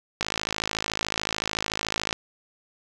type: click train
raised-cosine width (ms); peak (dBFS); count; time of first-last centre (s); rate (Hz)
0.2; -8; 104; 0.21-2.128; 53.7
effects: none